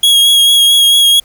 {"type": "tone with vibrato", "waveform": "45% pulse", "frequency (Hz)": 3300, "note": "G#7", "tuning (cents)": -12, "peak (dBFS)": -5, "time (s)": [0.03, 1.2], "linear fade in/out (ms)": 5, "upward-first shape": "sine", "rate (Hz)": 4.5, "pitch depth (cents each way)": 20, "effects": ["pink hiss -48 dBFS RMS until 1.24 s"]}